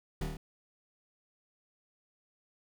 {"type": "noise with echo", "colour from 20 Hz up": "brown", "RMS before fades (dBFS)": -31, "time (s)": [0.21, 0.24], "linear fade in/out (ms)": 5, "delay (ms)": 26, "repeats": 5, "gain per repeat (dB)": -2, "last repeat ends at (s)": 0.37, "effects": []}